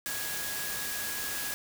sine tone in noise, 1661.2 Hz, G#6, in tune, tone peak -40 dBFS, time 0.06-1.54 s, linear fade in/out 0 ms, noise white, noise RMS -35 dBFS, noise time 0.06-1.54 s, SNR -8 dB, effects none

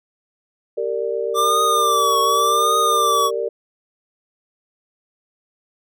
sine chord, G minor, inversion none, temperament equal with one note detuned, 392 / 460 / 587.3 Hz, G4 / Bb4 / D5, 0 / -23 / 0 cents, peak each -26 / -22 / -26 dBFS, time 0.77-3.49 s, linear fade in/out 10 ms
square tone with vibrato, 1174.7 Hz, D6, in tune, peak -16 dBFS, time 1.34-3.31 s, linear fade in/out 50 ms, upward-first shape triangle, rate 0.87 Hz, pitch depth 100 cents each way
effects none

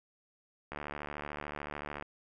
click train, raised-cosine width 0.5 ms, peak -24 dBFS, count 97, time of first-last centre 0.72-2.024 s, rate 73.6 Hz, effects none

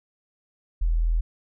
sine tone, 41.2 Hz, E1, in tune, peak -19 dBFS, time 0.81-1.21 s, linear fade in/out 10 ms, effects none

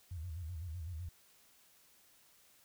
sine tone with vibrato, 83.9 Hz, E2, 31 cents sharp, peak -40 dBFS, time 0.11-1.09 s, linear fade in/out 5 ms, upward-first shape square, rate 7.9 Hz, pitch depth 130 cents each way, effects white hiss -66 dBFS RMS until 2.64 s

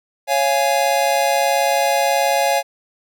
square chord, Db major, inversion none, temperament just, 554.4 / 693 / 831.5 Hz, Db5 / F5 / Ab5, 0 / -14 / +2 cents, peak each -20 dBFS, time 0.27-2.63 s, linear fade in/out 50 ms, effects none

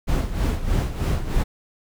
brown noise with tremolo, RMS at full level -19 dBFS, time 0.07-1.44 s, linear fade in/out 20 ms, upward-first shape sine, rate 3.2 Hz, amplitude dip 70%, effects none

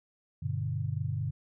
sine chord, G major, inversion none, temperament equal with one note detuned, 98 / 121.49 / 146.83 Hz, G2 / B2 / D3, 0 / -28 / 0 cents, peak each -34 dBFS, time 0.42-1.31 s, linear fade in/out 10 ms, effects none

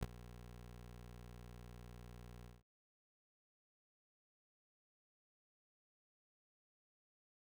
20% pulse tone with ADSR envelope, 60 Hz, B1, 49 cents flat, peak -30 dBFS, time 0.01-2.63 s, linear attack 17 ms, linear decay 27 ms, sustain -18 dB, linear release 180 ms, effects none

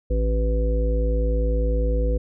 harmonic tone, 55 Hz, A1, in tune, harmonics 1 / 3 / 5 / 7 / 9, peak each -19 / -33 / -33 / -36 / -27 dBFS, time 0.1-2.18 s, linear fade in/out 10 ms, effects none

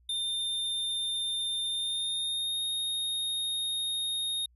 square tone with pitch glide, 3608 to 3714 Hz, A7 to A#7, +43 to -7 cents, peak -30 dBFS, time 0.09-4.46 s, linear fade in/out 5 ms, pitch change +50 cents, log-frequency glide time 1.66-2.64 s, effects added 60 Hz sine -60 dBFS peak until 4.55 s

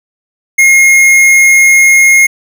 sine tone with tanh clipping, 2147 Hz, C7, 44 cents sharp, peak -4 dBFS, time 0.58-2.27 s, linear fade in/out 10 ms, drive 17 dB, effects none

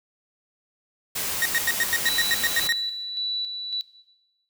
white noise, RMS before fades -28 dBFS, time 1.15-2.68 s, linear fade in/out 10 ms
40% pulse tone bursts, 1864.7 Hz, A#6, in tune, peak -19 dBFS, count 11, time 1.42-2.724 s, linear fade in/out 0 ms, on 34 ms, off 93 ms
sine tone with tremolo, 3951 Hz, B7, in tune, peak -24 dBFS, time 2.06-3.81 s, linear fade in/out 0 ms, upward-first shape square, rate 1.8 Hz, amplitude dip 45%
effects noise-tail reverb RT60 1.0 s tail -17 dB re dry

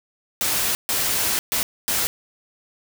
white noise bursts at uneven times, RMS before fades -22 dBFS, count 4, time 0.41-0.75 / 0.89-1.39 / 1.52-1.63 / 1.88-2.07 s, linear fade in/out 0 ms, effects none

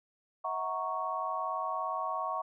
sine chord, F# dominant seventh, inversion third, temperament equal with one note detuned, 642.7 / 740 / 932.3 / 1108.7 Hz, E5 / F#5 / A#5 / C#6, -44 / 0 / 0 / 0 cents, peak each -39 / -38 / -39 / -34 dBFS, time 0.44-2.42 s, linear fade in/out 10 ms, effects none

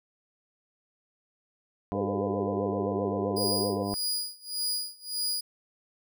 harmonic tone, 100 Hz, G2, 35 cents sharp, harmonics 1 / 2 / 3 / 4 / 5 / 6 / 7 / 8 / 9 / 10, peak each -37 / -33 / -35 / -37 / -41 / -41 / -37 / -46 / -49 / -40 dBFS, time 1.92-3.94 s, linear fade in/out 0 ms
sine tone with vibrato, 440 Hz, A4, in tune, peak -30 dBFS, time 1.95-3.83 s, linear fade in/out 2 ms, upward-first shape sine, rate 7.7 Hz, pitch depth 300 cents each way
sawtooth tone with tremolo, 4901 Hz, D#8, 27 cents flat, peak -24 dBFS, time 3.36-5.41 s, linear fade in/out 10 ms, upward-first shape sine, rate 1.7 Hz, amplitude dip 95%
effects none

